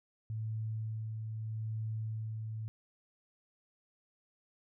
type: tone with tremolo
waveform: sine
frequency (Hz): 110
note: A2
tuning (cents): 0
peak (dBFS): -34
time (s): 0.3-2.68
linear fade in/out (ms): 0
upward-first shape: sine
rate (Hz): 0.8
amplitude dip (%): 30
effects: none